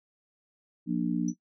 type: harmonic tone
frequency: 59.2 Hz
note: A#1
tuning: 27 cents sharp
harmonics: 3 / 4 / 5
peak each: -30 / -30 / -30 dBFS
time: 0.86-1.34 s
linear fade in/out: 50 ms
type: tone with exponential decay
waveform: sine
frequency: 5930 Hz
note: F#8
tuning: 3 cents sharp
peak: -36 dBFS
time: 1.28-1.36 s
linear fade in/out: 5 ms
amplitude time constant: 16 ms
effects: noise-tail reverb RT60 0.1 s tail -20 dB re dry